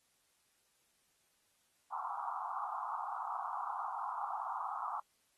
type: band-pass noise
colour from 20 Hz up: pink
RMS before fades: -40 dBFS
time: 1.92-5 s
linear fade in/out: 5 ms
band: 750 to 1300 Hz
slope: 96 dB/octave
effects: white hiss -75 dBFS RMS until 5.37 s + AAC 32 kbps